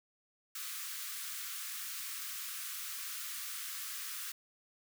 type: high-pass noise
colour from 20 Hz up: white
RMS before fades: -42 dBFS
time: 0.55-4.32 s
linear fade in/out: 5 ms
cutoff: 1100 Hz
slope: 96 dB/octave
effects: none